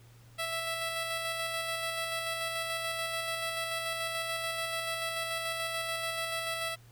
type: tone with tremolo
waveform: 10% pulse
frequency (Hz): 659.3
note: E5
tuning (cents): 0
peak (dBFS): -23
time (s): 0.38-6.76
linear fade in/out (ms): 20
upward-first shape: square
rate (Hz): 6.9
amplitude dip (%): 25
effects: added 117 Hz sine -54 dBFS peak until 6.91 s + pink hiss -62 dBFS RMS until 6.91 s